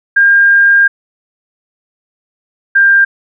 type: tone pair in turn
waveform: sine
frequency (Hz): 1607 / 1593.1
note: G6 / G6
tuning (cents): +43 / +28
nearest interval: unison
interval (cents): 15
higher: first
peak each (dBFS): -4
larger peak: neither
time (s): 0.16-0.88 / 2.75-3.05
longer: first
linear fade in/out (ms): 10
effects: none